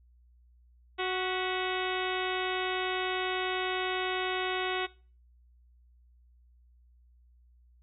harmonic tone with a mistuned harmonic, 370 Hz, F#4, in tune, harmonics 1 / 2 / 3 / 4 / 5 / 6 / 7 / 8 / 9 / 10, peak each -33 / -36 / -38 / -39 / -40 / -41 / -41 / -42 / -43 / -43 dBFS, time 0.98-4.87 s, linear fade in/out 20 ms, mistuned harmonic 5, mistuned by +81 cents, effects noise-tail reverb RT60 0.4 s tail -22 dB re dry + added 60 Hz sine -58 dBFS peak until 7.82 s

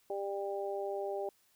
harmonic tone, 198.5 Hz, G3, 22 cents sharp, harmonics 2 / 3 / 4, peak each -37 / -39 / -41 dBFS, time 0.1-1.29 s, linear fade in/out 2 ms, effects white hiss -70 dBFS RMS until 1.55 s

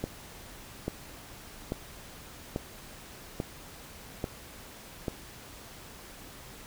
click train, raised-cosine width 2 ms, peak -17 dBFS, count 7, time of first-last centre 0.04-5.082 s, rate 1.19 Hz, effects pink hiss -48 dBFS RMS until 6.66 s

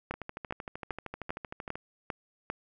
two click trains, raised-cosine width 0.5 ms, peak -18 / -23 dBFS, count 7 / 22, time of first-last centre 0.11-2.5 / 0.14-1.755 s, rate 2.51 / 13 Hz, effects none

